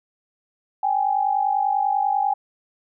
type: tone pair together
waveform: sine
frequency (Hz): 784 / 834.1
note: G5 / G#5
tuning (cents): 0 / +7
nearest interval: minor second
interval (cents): 107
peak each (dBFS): -21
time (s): 0.83-2.34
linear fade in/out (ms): 5
effects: none